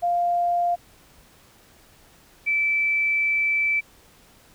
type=tone pair in turn; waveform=sine; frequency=698.5 / 2320 Hz; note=F5 / D7; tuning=0 / -22 cents; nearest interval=octave + major sixth; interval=2078 cents; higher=second; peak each=-19 dBFS; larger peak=neither; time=0.02-0.76 / 2.46-3.81 s; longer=second; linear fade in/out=20 ms; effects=pink hiss -54 dBFS RMS until 4.54 s